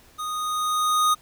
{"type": "tone with level ramp", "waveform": "square", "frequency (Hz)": 1240, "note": "D#6", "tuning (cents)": -6, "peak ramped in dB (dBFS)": [-29, -17], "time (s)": [0.18, 1.15], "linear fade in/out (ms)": 20, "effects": ["pink hiss -54 dBFS RMS until 1.21 s"]}